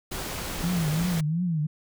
pink noise, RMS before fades -33 dBFS, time 0.11-1.21 s, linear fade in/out 10 ms
sine tone with vibrato, 164.81 Hz, E3, in tune, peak -23 dBFS, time 0.63-1.67 s, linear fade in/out 10 ms, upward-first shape triangle, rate 2.8 Hz, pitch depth 190 cents each way
effects none

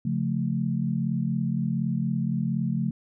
sine chord, Db augmented, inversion none, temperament equal with one note detuned, 138.59 / 175.93 / 220 Hz, Db3 / F3 / A3, 0 / +13 / 0 cents, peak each -28 dBFS, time 0.05-2.91 s, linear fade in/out 5 ms, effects none

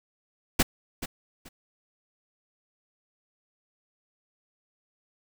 pink noise with echo, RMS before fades -20 dBFS, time 0.59-0.63 s, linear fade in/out 10 ms, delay 430 ms, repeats 2, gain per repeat -13 dB, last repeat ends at 1.49 s, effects none

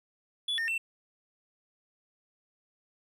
triangle tone with pitch steps, 3428 / 1826 / 2689 Hz, A7 / A#6 / E7, -46 / -36 / +34 cents, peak -27 dBFS, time 0.48-0.78 s, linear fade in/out 5 ms, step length 100 ms, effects none

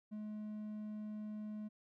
triangle tone, 212.4 Hz, G#3, 39 cents sharp, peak -40 dBFS, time 0.11-1.69 s, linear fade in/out 20 ms, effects none

